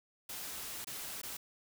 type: noise with dropouts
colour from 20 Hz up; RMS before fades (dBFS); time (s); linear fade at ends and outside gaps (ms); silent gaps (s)
white; -43; 0.29-1.37; 5; 0.846-0.87 / 1.217-1.232
effects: none